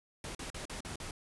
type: noise bursts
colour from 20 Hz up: pink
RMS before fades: -42 dBFS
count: 6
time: 0.24-1.11 s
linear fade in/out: 2 ms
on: 110 ms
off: 42 ms
effects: resampled to 24000 Hz